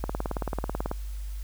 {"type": "click train", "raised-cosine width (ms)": 1, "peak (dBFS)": -15, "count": 17, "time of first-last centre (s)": [0.04, 0.914], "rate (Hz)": 18.3, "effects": ["added 50 Hz sine -32 dBFS peak until 1.43 s", "white hiss -53 dBFS RMS until 1.43 s"]}